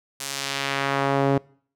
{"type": "tone with band-pass filter sweep", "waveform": "sawtooth", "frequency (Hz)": 138.2, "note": "C#3", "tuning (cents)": -5, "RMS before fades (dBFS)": -24, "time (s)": [0.2, 1.38], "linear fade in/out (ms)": 5, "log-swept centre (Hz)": [8900, 410], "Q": 0.82, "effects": ["noise-tail reverb RT60 0.5 s tail -23 dB re dry"]}